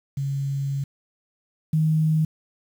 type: tone pair in turn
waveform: sine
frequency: 138.4 / 157 Hz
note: C#3 / D#3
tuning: -2 / +16 cents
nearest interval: major second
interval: 218 cents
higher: second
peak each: -23 / -17 dBFS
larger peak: second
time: 0.17-0.84 / 1.73-2.25 s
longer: first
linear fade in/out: 5 ms
effects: 8-bit